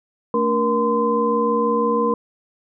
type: tone cluster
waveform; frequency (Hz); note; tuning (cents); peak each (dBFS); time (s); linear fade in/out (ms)
sine; 223.7 / 289.9 / 473.7 / 1029; A3 / D4 / A#4 / C6; +29 / -22 / +28 / -29; -23 / -27 / -19 / -21; 0.34-2.14; 2
effects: none